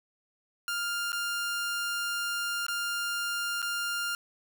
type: tone with dropouts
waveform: sawtooth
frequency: 1400 Hz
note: F6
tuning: 4 cents sharp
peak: -26 dBFS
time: 0.68-4.15 s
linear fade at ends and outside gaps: 1 ms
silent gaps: 1.12-1.129 / 2.666-2.683 / 3.619-3.626 s
effects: none